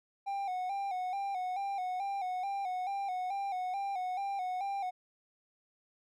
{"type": "tone with vibrato", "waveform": "triangle", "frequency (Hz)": 763, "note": "G5", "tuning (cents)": -47, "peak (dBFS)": -31, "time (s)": [0.26, 4.91], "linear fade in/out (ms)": 20, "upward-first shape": "square", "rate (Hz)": 2.3, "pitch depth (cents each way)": 68, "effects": []}